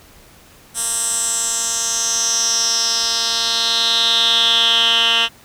10% pulse tone with band-pass filter sweep, 230 Hz, A#3, 23 cents flat, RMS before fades -17 dBFS, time 0.74-5.29 s, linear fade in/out 50 ms, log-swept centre 9000 to 2800 Hz, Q 5.2, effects pink hiss -46 dBFS RMS until 5.44 s

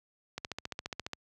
click train, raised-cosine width 0.2 ms, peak -19 dBFS, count 12, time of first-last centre 0.38-1.133 s, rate 14.6 Hz, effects high-pass 60 Hz 12 dB/octave

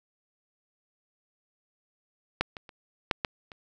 clicks, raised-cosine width 0.3 ms, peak -8 / -23 / -30 / -7 / -11 / -28 dBFS, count 6, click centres 2.41 / 2.568 / 2.692 / 3.112 / 3.248 / 3.518 s, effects none

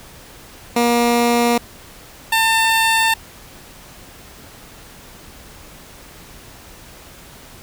15% pulse tone pair in turn, 237.7 / 897.4 Hz, A#3 / A5, +34 / +34 cents, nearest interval octave + major seventh, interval 2300 cents, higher second, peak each -7 dBFS, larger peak neither, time 0.76-1.58 / 2.32-3.14 s, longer neither, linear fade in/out 5 ms, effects pink hiss -41 dBFS RMS until 7.62 s

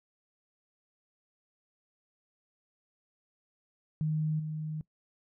sine tone with level steps, 155 Hz, D#3, 6 cents flat, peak -27 / -33 dBFS, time 4.01-4.81 s, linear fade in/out 0 ms, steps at 4.39 s, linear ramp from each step 10 ms, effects noise-tail reverb RT60 0.1 s tail -21 dB re dry

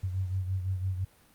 sine beating tone pair, 93.2 / 99.1 Hz, F#2 / G2, +13 / +19 cents, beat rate 5.9 Hz, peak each -29 / -37 dBFS, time 0.03-1.05 s, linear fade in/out 10 ms, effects pink hiss -61 dBFS RMS until 1.34 s + Opus 48 kbps

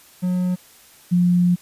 triangle / sine tone pair in turn, 181.2 / 177.06 Hz, F#3 / F3, -36 / +24 cents, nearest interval unison, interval 40 cents, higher first, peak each -16 / -13 dBFS, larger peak second, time 0.22-0.56 / 1.11-1.56 s, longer second, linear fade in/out 20 ms, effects white hiss -49 dBFS RMS until 1.61 s + resampled to 32000 Hz

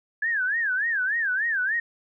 sine tone with vibrato, 1668 Hz, G#6, 7 cents sharp, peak -22 dBFS, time 0.22-1.8 s, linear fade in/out 5 ms, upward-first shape sine, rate 3.4 Hz, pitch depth 210 cents each way, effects none

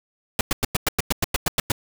pink noise bursts, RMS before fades -20 dBFS, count 12, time 0.39-1.719 s, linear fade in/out 2 ms, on 20 ms, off 99 ms, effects none

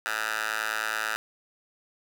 10% pulse tone with high-pass filter, 109.2 Hz, A2, 13 cents flat, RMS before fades -30 dBFS, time 0.06-1.16 s, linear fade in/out 0 ms, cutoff 1300 Hz, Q 2.9, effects 9-bit

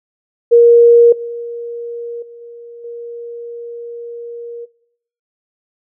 sine tone with level steps, 471.2 Hz, A#4, 19 cents sharp, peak -3 / -22 / -33 / -31 / -25 dBFS, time 0.51-4.66 s, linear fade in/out 20 ms, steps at 1.12 / 2.22 / 2.41 / 2.84 s, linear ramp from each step 5 ms, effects noise-tail reverb RT60 0.7 s tail -20 dB re dry

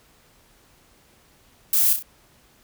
violet noise with echo, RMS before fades -19 dBFS, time 1.73-1.93 s, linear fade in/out 2 ms, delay 32 ms, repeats 3, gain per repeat -6 dB, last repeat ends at 2.026 s, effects pink hiss -57 dBFS RMS until 2.63 s

